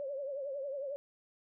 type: tone with vibrato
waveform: sine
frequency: 554.4 Hz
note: C#5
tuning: in tune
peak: -36 dBFS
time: 0-0.96 s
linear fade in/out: 0 ms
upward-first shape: triangle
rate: 11 Hz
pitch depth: 110 cents each way
effects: none